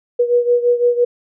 sine beating tone pair, 482.2 / 488.1 Hz, B4 / B4, -41 / -20 cents, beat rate 5.9 Hz, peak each -13 / -17 dBFS, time 0.19-1.05 s, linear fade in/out 10 ms, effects none

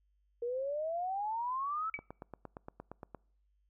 sine exponential sweep, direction up, 466.2 to 1331 Hz, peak -33 dBFS, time 0.42-1.9 s, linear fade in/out 5 ms
sine tone with exponential decay, 2285 Hz, D7, 48 cents flat, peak -31 dBFS, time 1.94-2.03 s, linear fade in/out 1 ms, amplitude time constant 18 ms
click train, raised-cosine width 1 ms, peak -30 dBFS, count 11, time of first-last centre 1.99-3.147 s, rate 8.64 Hz
effects noise-tail reverb RT60 0.6 s tail -26 dB re dry + added 50 Hz sine -70 dBFS peak until 3.69 s

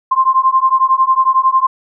sine beating tone pair, 1046.5 / 1057.5 Hz, C6 / C6, 0 / +18 cents, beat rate 11 Hz, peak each -12 dBFS, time 0.11-1.67 s, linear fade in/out 10 ms, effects none

